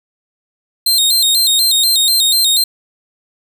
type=tone with vibrato; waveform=sawtooth; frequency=3931 Hz; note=B7; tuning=9 cents flat; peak=-7 dBFS; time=0.86-2.64 s; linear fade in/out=5 ms; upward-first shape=square; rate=4.1 Hz; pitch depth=93 cents each way; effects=none